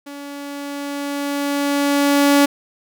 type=tone with level ramp; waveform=sawtooth; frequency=284.2 Hz; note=C#4; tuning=43 cents sharp; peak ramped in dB=-28 to -6 dBFS; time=0.06-2.46 s; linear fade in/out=10 ms; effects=none